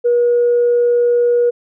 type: tone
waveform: sine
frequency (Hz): 480.6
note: B4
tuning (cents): -47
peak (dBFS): -9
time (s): 0.04-1.51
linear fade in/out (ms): 20
effects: tanh soft clip ceiling -6 dBFS